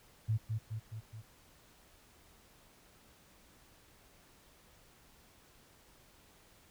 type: tone with echo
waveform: sine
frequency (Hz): 110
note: A2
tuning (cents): 0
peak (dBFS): -28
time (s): 0.28-0.38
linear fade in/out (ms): 20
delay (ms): 210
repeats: 4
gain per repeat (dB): -4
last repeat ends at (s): 1.22
effects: pink hiss -63 dBFS RMS until 6.7 s